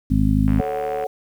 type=harmonic tone; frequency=51.91 Hz; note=G#1; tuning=in tune; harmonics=1 / 2 / 3 / 4 / 5; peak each=-20 / -21 / -23 / -21 / -20 dBFS; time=0.1-0.61 s; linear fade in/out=10 ms
type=click train; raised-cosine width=0.5 ms; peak=-19 dBFS; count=43; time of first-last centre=0.48-1.039 s; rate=75.2 Hz
type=chord; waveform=sine; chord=F# minor; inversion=first; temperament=equal; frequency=440 / 554.4 / 740 Hz; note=A4 / C#5 / F#5; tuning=0 / 0 / 0 cents; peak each=-26 / -27 / -26 dBFS; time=0.59-1.07 s; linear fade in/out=5 ms
effects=8-bit